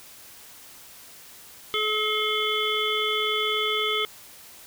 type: harmonic tone with a mistuned harmonic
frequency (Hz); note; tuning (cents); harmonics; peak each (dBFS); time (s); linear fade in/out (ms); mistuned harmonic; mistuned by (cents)
428.1; A4; -47; 1 / 3 / 5 / 7 / 8; -29 / -29 / -29 / -29 / -29; 1.74-4.05; 0; 7; +45
effects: white hiss -47 dBFS RMS until 4.66 s